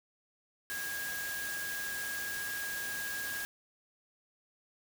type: tone in noise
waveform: sine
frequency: 1637 Hz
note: G#6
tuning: 25 cents flat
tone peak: -37 dBFS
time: 0.7-3.45 s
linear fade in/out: 0 ms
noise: white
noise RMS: -41 dBFS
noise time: 0.7-3.45 s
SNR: +1 dB
effects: none